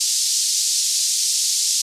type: band-pass noise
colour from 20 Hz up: pink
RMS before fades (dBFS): -20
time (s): 0-1.82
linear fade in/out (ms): 10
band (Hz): 4700 to 8400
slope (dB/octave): 24
effects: resampled to 32000 Hz